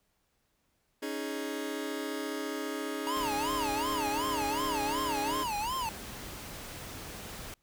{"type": "chord", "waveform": "sawtooth", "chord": "C# suspended second", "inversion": "none", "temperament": "just", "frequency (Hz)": [277.2, 311.8, 415.8], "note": ["C#4", "D#4", "G#4"], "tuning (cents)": [0, 4, 2], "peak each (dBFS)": -34, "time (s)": [1.02, 5.44], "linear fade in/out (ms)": 10}
{"type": "tone with vibrato", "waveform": "square", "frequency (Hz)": 931, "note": "A#5", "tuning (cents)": -2, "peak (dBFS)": -32, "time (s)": [3.07, 5.89], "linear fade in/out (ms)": 0, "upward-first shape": "sine", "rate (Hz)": 2.7, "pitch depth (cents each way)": 220}
{"type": "noise", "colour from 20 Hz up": "pink", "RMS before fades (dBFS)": -43, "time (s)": [3.16, 7.54], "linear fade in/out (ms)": 2}
{"effects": ["pink hiss -75 dBFS RMS until 7.62 s"]}